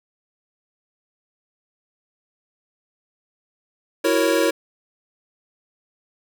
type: chord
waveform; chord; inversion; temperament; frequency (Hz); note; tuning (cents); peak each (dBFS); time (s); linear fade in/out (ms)
square; F# dominant seventh; third; equal; 329.6 / 370 / 466.2 / 554.4; E4 / F#4 / A#4 / C#5; 0 / 0 / 0 / 0; -22 / -25 / -23 / -22; 4.04-4.51; 10
effects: none